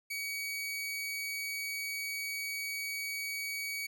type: tone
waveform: sawtooth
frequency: 2260 Hz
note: C#7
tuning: 33 cents sharp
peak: -32 dBFS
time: 0.1-3.87 s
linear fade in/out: 10 ms
effects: none